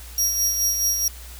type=tone with tremolo; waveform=sawtooth; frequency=5660 Hz; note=F8; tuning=22 cents sharp; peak=-15 dBFS; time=0.18-1.08 s; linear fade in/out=2 ms; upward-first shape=sine; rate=4.7 Hz; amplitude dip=45%; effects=added 60 Hz sine -38 dBFS peak until 1.39 s + white hiss -43 dBFS RMS until 1.39 s